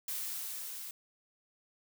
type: noise with level ramp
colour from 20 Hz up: blue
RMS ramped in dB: -37 to -44 dBFS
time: 0.08-0.91 s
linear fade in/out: 2 ms
effects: none